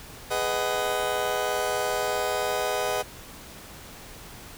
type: chord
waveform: 30% pulse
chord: G# minor seventh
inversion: none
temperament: just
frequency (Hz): 415.3 / 498.4 / 623 / 747.5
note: G#4 / B4 / D#5 / F#5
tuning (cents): 0 / +16 / +2 / +17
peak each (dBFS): -29 / -28 / -27 / -28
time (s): 0.3-3.03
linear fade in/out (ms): 20
effects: pink hiss -44 dBFS RMS until 4.57 s